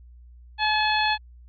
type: harmonic tone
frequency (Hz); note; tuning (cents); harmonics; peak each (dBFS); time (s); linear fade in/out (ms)
856; A5; -48; 1 / 2 / 3 / 4 / 5; -23 / -26 / -28 / -29 / -30; 0.58-1.18; 50
effects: added 60 Hz sine -45 dBFS peak until 1.48 s